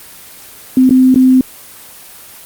sine tone with dropouts, 258.1 Hz, C4, 23 cents flat, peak -4 dBFS, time 0.77-1.41 s, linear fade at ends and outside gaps 2 ms, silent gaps 0.894-0.907 / 1.144-1.158 s, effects white hiss -35 dBFS RMS until 2.45 s + Opus 24 kbps

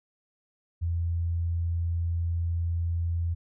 sine tone, 84.7 Hz, E2, 48 cents sharp, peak -25 dBFS, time 0.81-3.35 s, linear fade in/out 20 ms, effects none

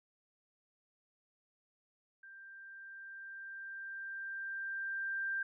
sine tone with level ramp, 1580 Hz, G6, 13 cents sharp, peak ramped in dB -51 to -33 dBFS, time 2.23-5.43 s, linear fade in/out 5 ms, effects none

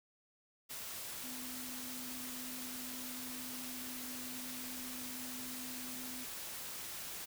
sine tone in noise, 252.2 Hz, B3, 36 cents sharp, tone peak -48 dBFS, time 1.23-6.25 s, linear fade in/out 20 ms, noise white, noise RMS -45 dBFS, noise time 0.69-7.26 s, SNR -6 dB, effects none

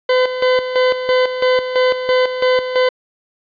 40% pulse tone with tremolo, 508 Hz, B4, 49 cents sharp, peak -10 dBFS, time 0.09-2.89 s, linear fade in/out 5 ms, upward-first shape square, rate 3 Hz, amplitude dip 65%, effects resampled to 11025 Hz + 8-bit

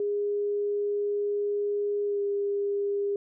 sine tone with pitch glide, 410 to 403.7 Hz, G#4 to G#4, -22 to -49 cents, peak -25 dBFS, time 0-3.16 s, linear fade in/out 2 ms, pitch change -27 cents, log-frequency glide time 2.05-2.21 s, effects none

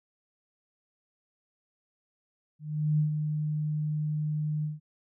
sine tone with ADSR envelope, 151.9 Hz, D#3, 41 cents flat, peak -21 dBFS, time 2.59-4.8 s, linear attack 400 ms, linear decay 110 ms, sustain -6 dB, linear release 160 ms, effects none

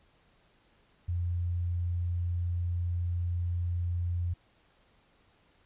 sine tone, 87.31 Hz, F2, in tune, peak -28 dBFS, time 1.08-4.34 s, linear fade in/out 10 ms, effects pink hiss -66 dBFS RMS until 5.65 s + resampled to 8000 Hz

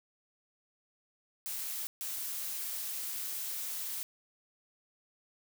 blue noise bursts at uneven times, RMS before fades -38 dBFS, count 2, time 1.46-1.87 / 2.01-4.03 s, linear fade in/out 0 ms, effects none

